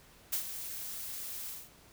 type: noise with ADSR envelope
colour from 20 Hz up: blue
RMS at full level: -31 dBFS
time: 0.32-1.7 s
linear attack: 12 ms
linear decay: 92 ms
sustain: -10 dB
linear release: 210 ms
effects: pink hiss -59 dBFS RMS until 1.92 s